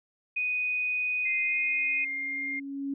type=tone; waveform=sine; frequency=2489 Hz; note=D#7; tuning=in tune; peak=-26 dBFS; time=0.36-2.05 s; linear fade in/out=10 ms
type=tone with pitch glide; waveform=sine; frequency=2093 to 2116 Hz; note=C7 to C7; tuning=0 to +19 cents; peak=-30 dBFS; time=1.25-2.6 s; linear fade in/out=10 ms; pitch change=+19 cents; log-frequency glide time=1.44-1.57 s
type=tone with exponential growth; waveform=sine; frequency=277.2 Hz; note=C#4; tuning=in tune; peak=-28 dBFS; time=1.37-2.94 s; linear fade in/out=5 ms; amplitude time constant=340 ms
effects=none